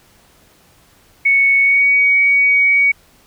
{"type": "tone with pitch glide", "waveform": "sine", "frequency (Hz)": [2217, 2251], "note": ["C#7", "C#7"], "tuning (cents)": [0, 26], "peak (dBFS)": -9, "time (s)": [1.25, 2.92], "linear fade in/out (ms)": 10, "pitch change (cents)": 26, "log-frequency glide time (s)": [1.61, 1.87], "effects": ["pink hiss -51 dBFS RMS until 3.26 s"]}